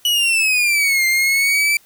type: exponential two-way sweep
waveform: 40% pulse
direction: down then up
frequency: 2960 to 2093 to 2338 Hz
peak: -13 dBFS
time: 0.05-1.77 s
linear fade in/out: 2 ms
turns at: 1.06 s
effects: white hiss -52 dBFS RMS until 1.85 s